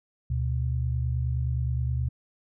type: tone pair together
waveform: sine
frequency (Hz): 73.6 / 123.14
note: D2 / B2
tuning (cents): +4 / -5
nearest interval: major sixth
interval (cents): 891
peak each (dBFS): -27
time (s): 0.3-2.09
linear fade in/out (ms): 5
effects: none